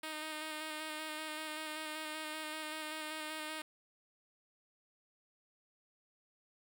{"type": "tone with vibrato", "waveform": "5% pulse", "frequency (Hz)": 310, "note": "D#4", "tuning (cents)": -6, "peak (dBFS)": -29, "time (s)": [0.03, 3.62], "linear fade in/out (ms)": 5, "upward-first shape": "square", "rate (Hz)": 5.2, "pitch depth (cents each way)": 17, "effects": []}